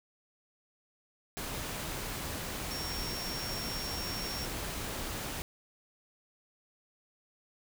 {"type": "tone in noise", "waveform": "sine", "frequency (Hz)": 5520, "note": "F8", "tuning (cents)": -21, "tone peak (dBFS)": -39, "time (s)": [2.71, 4.45], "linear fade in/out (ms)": 0, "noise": "pink", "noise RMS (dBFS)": -38, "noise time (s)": [1.37, 5.42], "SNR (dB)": -4, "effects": []}